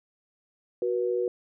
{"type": "tone pair together", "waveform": "sine", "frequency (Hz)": [370, 483.6], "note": ["F#4", "B4"], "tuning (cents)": [0, -36], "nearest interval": "perfect fourth", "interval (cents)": 464, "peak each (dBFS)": -27, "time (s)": [0.82, 1.28], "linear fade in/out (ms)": 2, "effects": []}